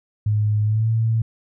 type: tone with pitch glide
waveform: sine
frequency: 105.8 to 112.74 Hz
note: G#2 to A2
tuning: +33 to +43 cents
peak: -16 dBFS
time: 0.26-1.22 s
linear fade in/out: 5 ms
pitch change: +110 cents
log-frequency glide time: 0.64-0.89 s
effects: none